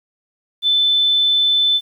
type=tone; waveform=sine; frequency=3520 Hz; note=A7; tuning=in tune; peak=-12 dBFS; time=0.62-1.81 s; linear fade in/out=50 ms; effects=8-bit